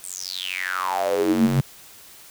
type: tone with high-pass filter sweep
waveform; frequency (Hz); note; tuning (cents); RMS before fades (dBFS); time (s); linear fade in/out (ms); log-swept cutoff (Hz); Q
square; 46.21; F#1; -1; -23; 0.03-1.61; 10; 9300 to 140; 9.3
effects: white hiss -46 dBFS RMS until 2.3 s